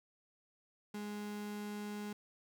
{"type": "tone", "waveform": "35% pulse", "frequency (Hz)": 207.7, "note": "G#3", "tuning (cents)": 0, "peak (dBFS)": -39, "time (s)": [0.94, 2.13], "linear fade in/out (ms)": 5, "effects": []}